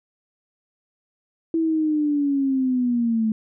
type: linear sweep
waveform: sine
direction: down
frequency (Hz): 329.6 to 216.5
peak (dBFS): -18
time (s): 1.54-3.32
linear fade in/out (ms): 2
effects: none